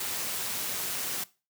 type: noise with amplitude modulation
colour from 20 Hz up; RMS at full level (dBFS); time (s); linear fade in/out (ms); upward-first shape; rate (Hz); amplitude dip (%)
white; -31; 0-1.24; 5; sine; 190; 40
effects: noise-tail reverb RT60 0.3 s tail -19 dB re dry + high-pass 100 Hz 12 dB/octave